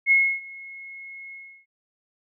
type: tone with ADSR envelope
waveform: sine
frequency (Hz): 2170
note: C#7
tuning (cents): -37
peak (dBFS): -13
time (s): 0.06-1.66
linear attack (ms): 51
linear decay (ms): 290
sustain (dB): -24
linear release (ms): 330
effects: none